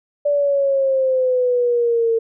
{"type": "exponential sweep", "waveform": "sine", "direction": "down", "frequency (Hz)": [583, 451.7], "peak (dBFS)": -14, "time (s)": [0.25, 2.19], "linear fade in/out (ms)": 10, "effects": []}